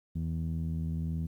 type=tone with low-pass filter; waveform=sawtooth; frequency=81.2 Hz; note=E2; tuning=26 cents flat; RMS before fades=-33 dBFS; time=0.15-1.27 s; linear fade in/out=10 ms; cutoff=190 Hz; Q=3.4; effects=11-bit